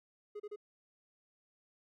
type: tone bursts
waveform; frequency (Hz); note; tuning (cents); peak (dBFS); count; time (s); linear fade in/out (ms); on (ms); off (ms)
triangle; 416.4; G#4; +5; -39; 3; 0.35-0.561; 10; 49; 32
effects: none